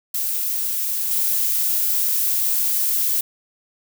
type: noise with level steps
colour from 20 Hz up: violet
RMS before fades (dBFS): -23 / -20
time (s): 0.14-3.21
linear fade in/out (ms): 5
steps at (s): 1.11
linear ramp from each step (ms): 2
effects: none